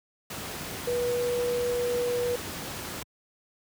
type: tone in noise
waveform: sine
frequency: 486.1 Hz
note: B4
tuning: 28 cents flat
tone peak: -25 dBFS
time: 0.87-2.36 s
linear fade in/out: 5 ms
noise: pink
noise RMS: -36 dBFS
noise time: 0.3-3.03 s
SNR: +8 dB
effects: high-pass 80 Hz 12 dB/octave